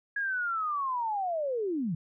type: linear sweep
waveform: sine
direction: down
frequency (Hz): 1668 to 146.83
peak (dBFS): -28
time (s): 0.16-1.95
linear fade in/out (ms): 5
effects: none